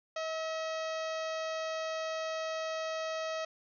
harmonic tone with a mistuned harmonic, 639 Hz, D#5, 46 cents sharp, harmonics 1 / 2 / 3 / 4 / 5 / 6 / 7 / 8 / 9 / 10, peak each -35 / -41 / -45 / -47 / -49 / -51 / -52 / -53 / -54 / -55 dBFS, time 0.16-3.45 s, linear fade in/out 5 ms, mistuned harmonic 2, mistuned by +18 cents, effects none

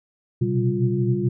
sine tone cluster, 121.5 / 126 / 133 / 193.6 / 351.5 Hz, B2 / B2 / C3 / G3 / F4, -28 / +35 / +29 / -21 / +11 cents, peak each -25 dBFS, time 0.41-1.29 s, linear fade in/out 10 ms, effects none

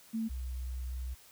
sine tone pair in turn, 223.8 / 62.8 Hz, A3 / B1, +30 / +30 cents, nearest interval octave + minor seventh, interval 2200 cents, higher first, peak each -31 / -35 dBFS, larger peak first, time 0.13-0.29 / 0.29-1.15 s, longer second, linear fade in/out 20 ms, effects white hiss -58 dBFS RMS until 1.31 s

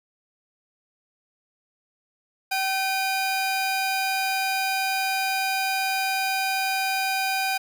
30% pulse tone pair together, 768.6 / 2436 Hz, G5 / D#7, -34 / -37 cents, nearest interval octave + minor sixth, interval 1997 cents, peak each -22 / -25 dBFS, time 2.51-7.58 s, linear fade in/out 10 ms, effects none

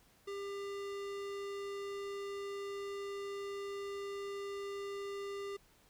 square tone with low-pass filter, 399.3 Hz, G4, 32 cents sharp, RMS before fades -42 dBFS, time 0.27-5.57 s, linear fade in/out 10 ms, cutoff 7700 Hz, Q 0.52, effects pink hiss -67 dBFS RMS until 5.89 s

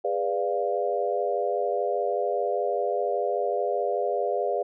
sine chord, G# diminished seventh, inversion none, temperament equal with one note detuned, 408.9 / 493.9 / 587.3 / 698.5 Hz, G#4 / B4 / D5 / F5, -27 / 0 / 0 / 0 cents, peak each -29 dBFS, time 0.04-4.63 s, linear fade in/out 10 ms, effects none

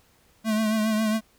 square tone with vibrato, 217.5 Hz, A3, 20 cents flat, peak -22 dBFS, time 0.44-1.21 s, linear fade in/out 50 ms, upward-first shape triangle, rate 7.3 Hz, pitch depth 48 cents each way, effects pink hiss -61 dBFS RMS until 1.38 s

